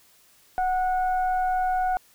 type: tone with frequency modulation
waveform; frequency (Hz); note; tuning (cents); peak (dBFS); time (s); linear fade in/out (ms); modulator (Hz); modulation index
sine; 740; F#5; 0; -21; 0.58-1.97; 0; 722; 0.46
effects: white hiss -58 dBFS RMS until 2.14 s